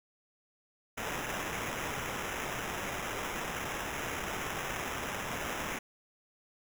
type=noise with sample-and-hold; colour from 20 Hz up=blue; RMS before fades=-37 dBFS; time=0.97-5.79 s; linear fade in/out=10 ms; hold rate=4410 Hz; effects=none